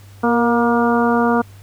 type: harmonic tone with a mistuned harmonic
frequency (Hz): 237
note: A#3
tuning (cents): +29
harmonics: 1 / 2 / 3 / 4 / 5 / 6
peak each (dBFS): -16 / -19 / -21 / -22 / -23 / -24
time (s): 0.23-1.42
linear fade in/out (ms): 10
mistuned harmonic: 2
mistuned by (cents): -20
effects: added 99 Hz sine -39 dBFS peak until 1.62 s + pink hiss -49 dBFS RMS until 1.62 s